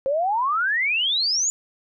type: exponential sweep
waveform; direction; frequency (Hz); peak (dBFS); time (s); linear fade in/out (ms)
sine; up; 523.3 to 7040; -19; 0.06-1.5; 0
effects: none